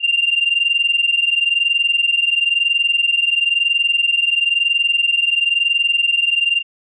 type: tone pair together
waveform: sine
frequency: 2773 / 2794 Hz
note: F7 / F7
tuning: -13 / 0 cents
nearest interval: unison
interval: 13 cents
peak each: -17 / -15 dBFS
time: 0-6.63 s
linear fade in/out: 50 ms
effects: tanh soft clip ceiling -6 dBFS